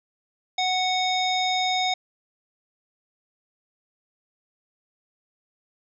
harmonic tone, 740 Hz, F#5, in tune, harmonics 1 / 3 / 5 / 7 / 9, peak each -24 / -29 / -26 / -34 / -39 dBFS, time 0.58-1.94 s, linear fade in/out 5 ms, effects none

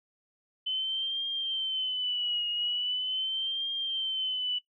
sine tone with vibrato, 3036 Hz, F#7, 44 cents sharp, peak -28 dBFS, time 0.66-4.59 s, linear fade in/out 10 ms, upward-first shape triangle, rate 0.41 Hz, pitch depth 99 cents each way, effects noise-tail reverb RT60 0.1 s tail -18 dB re dry

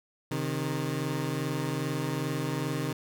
20% pulse tone pair together, 132.7 / 155.18 Hz, C3 / D#3, +25 / -4 cents, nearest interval minor third, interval 271 cents, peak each -27 dBFS, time 0.31-2.93 s, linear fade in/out 5 ms, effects none

